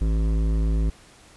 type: tone with hard clipping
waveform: sine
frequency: 54 Hz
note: A1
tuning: 32 cents flat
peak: -21 dBFS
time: 0.01-0.9 s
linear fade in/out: 5 ms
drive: 13 dB
effects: pink hiss -51 dBFS RMS until 1.36 s + resampled to 24000 Hz